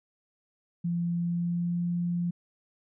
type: tone with pitch glide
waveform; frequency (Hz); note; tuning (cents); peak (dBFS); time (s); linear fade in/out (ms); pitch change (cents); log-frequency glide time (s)
sine; 171.8 to 173.8; F3 to F3; -28 to -8; -26; 0.84-2.31; 10; +20; 1.15-1.83
effects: none